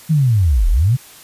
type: linear two-way sweep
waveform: sine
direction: down then up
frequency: 164.81 to 34.65 to 136.3 Hz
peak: -10 dBFS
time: 0.09-0.97 s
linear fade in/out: 20 ms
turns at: 0.69 s
effects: white hiss -41 dBFS RMS until 1.23 s + resampled to 32000 Hz